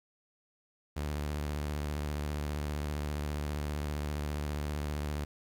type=tone with vibrato; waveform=sawtooth; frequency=74 Hz; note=D2; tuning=14 cents sharp; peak=-29 dBFS; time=0.96-5.25 s; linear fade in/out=10 ms; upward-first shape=square; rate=15 Hz; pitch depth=43 cents each way; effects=10-bit